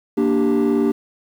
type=chord; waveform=triangle; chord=G minor; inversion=first; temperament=equal; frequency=233.1 / 293.7 / 392 Hz; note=Bb3 / D4 / G4; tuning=0 / 0 / 0 cents; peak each=-16 dBFS; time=0.17-0.92 s; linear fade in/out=10 ms; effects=tanh soft clip ceiling -9 dBFS + 8-bit